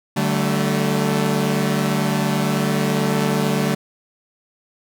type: chord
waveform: sawtooth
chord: D suspended fourth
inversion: none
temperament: equal with one note detuned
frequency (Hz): 146.83 / 190.97 / 220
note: D3 / G3 / A3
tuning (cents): 0 / -45 / 0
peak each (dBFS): -18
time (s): 0.16-3.75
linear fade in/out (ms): 10
effects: none